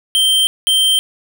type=tone pair in turn; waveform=square; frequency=3136 / 3136 Hz; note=G7 / G7; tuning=0 / 0 cents; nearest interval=unison; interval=0 cents; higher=neither; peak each=-11 dBFS; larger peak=neither; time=0.15-0.47 / 0.67-0.99 s; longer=neither; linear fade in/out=0 ms; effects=none